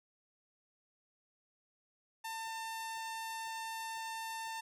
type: tone with low-pass filter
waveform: sawtooth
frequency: 898 Hz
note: A5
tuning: 35 cents sharp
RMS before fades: -42 dBFS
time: 2.24-4.61 s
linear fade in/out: 10 ms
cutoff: 12000 Hz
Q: 1.1
effects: none